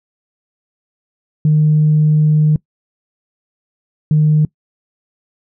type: tone bursts at uneven times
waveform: sine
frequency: 152.8 Hz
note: D#3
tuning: 31 cents flat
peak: -7 dBFS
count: 2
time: 1.45-2.56 / 4.11-4.45 s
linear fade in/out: 2 ms
effects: noise-tail reverb RT60 0.1 s tail -23 dB re dry + tanh soft clip ceiling -4 dBFS